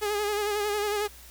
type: tone with vibrato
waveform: sawtooth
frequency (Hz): 415.3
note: G#4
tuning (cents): 0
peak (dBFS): -22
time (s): 0.01-1.08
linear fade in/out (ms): 20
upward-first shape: sine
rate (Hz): 11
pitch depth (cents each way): 43
effects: added 60 Hz sine -50 dBFS peak until 1.3 s + white hiss -50 dBFS RMS until 1.3 s